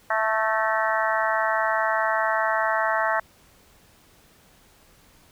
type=harmonic tone with a mistuned harmonic; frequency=220 Hz; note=A3; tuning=in tune; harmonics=3 / 4 / 5 / 6 / 7 / 8 / 9; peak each=-26 / -27 / -28 / -29 / -29 / -30 / -31 dBFS; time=0.1-3.2 s; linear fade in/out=5 ms; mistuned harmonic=9; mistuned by=-67 cents; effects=pink hiss -56 dBFS RMS until 5.31 s